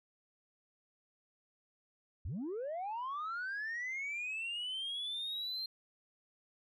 sine linear sweep, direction up, 59.5 to 4186 Hz, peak -35 dBFS, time 2.25-5.66 s, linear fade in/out 5 ms, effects tanh soft clip ceiling -35 dBFS

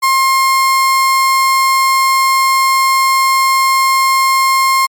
35% pulse tone, 1065 Hz, C6, 30 cents sharp, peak -7 dBFS, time 0.02-4.87 s, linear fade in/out 20 ms, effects MP3 96 kbps

